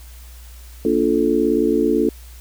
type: chord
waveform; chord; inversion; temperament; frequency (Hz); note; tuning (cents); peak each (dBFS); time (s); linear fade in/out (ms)
sine; Bb major seventh; none; just; 233.1 / 291.4 / 349.6 / 437; Bb3 / D4 / F4 / A4; 0 / -13 / +2 / -12; -22 / -19 / -20 / -19; 0.85-2.09; 2
effects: added 60 Hz sine -37 dBFS peak until 2.4 s + white hiss -47 dBFS RMS until 2.4 s